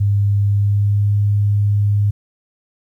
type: tone with pitch glide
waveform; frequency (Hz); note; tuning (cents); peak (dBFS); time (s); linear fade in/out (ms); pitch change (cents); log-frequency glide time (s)
sine; 101.2 to 102.55; G#2 to G#2; -44 to -21; -12; 0-2.11; 10; +23; 0.43-1.12
effects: 9-bit